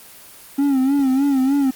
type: tone with vibrato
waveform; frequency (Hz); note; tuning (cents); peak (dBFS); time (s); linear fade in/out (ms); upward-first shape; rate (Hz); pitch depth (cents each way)
triangle; 271.6; C#4; -35; -12; 0.58-1.71; 10; sine; 3.3; 86
effects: white hiss -42 dBFS RMS until 1.75 s + Opus 24 kbps